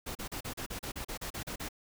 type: noise bursts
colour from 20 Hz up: pink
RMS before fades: -39 dBFS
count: 13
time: 0.06-1.688 s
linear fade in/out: 10 ms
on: 92 ms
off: 36 ms
effects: none